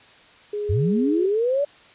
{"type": "tone", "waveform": "sine", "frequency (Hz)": 415.3, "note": "G#4", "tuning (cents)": 0, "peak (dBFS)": -24, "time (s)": [0.53, 1.26], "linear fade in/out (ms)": 5}
{"type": "linear sweep", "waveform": "sine", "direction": "up", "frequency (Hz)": [78.3, 587.3], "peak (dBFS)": -18, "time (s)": [0.69, 1.65], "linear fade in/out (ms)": 10}
{"effects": ["white hiss -50 dBFS RMS until 1.94 s", "resampled to 8000 Hz"]}